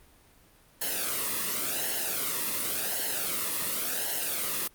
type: noise with flanger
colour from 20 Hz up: white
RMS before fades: -30 dBFS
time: 0.81-4.68 s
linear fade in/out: 10 ms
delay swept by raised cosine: 0.83 to 1.33 ms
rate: 0.91 Hz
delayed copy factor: -0.75
effects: pink hiss -59 dBFS RMS until 4.74 s + Opus 32 kbps